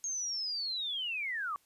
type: linear sweep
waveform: sine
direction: down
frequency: 6540 to 1108.7 Hz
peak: -33 dBFS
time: 0.04-1.56 s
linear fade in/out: 0 ms
effects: white hiss -69 dBFS RMS until 1.65 s + resampled to 32000 Hz